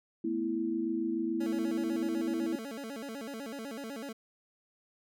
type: chord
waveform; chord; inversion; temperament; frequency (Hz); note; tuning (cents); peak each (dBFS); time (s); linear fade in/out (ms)
sine; A suspended second; none; equal; 220 / 246.9 / 329.6; A3 / B3 / E4; 0 / 0 / 0; -37 / -36 / -31; 0.24-2.56; 5
type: tone with vibrato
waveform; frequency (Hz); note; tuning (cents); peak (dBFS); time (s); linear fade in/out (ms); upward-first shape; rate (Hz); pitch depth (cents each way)
25% pulse; 250; B3; +21; -35; 1.4-4.13; 10; square; 8; 200
effects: none